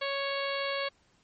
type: harmonic tone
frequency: 554.4 Hz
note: C#5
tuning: in tune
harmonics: 1 / 2 / 3 / 4 / 5 / 6 / 7 / 8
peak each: -33 / -37 / -39 / -38 / -41 / -41 / -44 / -41 dBFS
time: 0.01-0.89 s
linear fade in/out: 10 ms
effects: pink hiss -67 dBFS RMS until 1.23 s + MP3 32 kbps